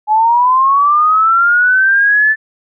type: linear sweep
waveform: sine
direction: up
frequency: 841 to 1760 Hz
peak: -7 dBFS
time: 0.07-2.36 s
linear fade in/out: 50 ms
effects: none